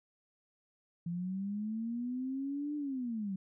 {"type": "linear two-way sweep", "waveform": "sine", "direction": "up then down", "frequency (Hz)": [168.2, 298.6, 185.2], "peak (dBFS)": -34, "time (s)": [1.06, 3.36], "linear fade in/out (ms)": 5, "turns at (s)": 2.76, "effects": []}